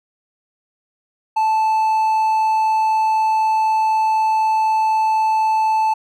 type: tone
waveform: triangle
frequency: 876 Hz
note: A5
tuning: 8 cents flat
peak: -12 dBFS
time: 1.36-5.94 s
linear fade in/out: 10 ms
effects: none